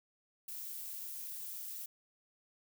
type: noise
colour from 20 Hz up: violet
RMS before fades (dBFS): -44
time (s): 0.48-1.86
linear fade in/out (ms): 5
effects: none